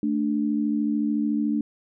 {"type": "tone pair together", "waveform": "sine", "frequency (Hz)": [220, 293.7], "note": ["A3", "D4"], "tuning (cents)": [0, 0], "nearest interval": "perfect fourth", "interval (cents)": 500, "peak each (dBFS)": -24, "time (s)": [0.03, 1.61], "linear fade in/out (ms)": 2, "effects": []}